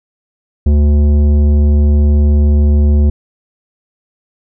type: tone with tanh clipping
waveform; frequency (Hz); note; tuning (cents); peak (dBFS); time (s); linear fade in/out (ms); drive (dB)
sine; 73.42; D2; 0; -8; 0.66-3.1; 5; 12
effects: none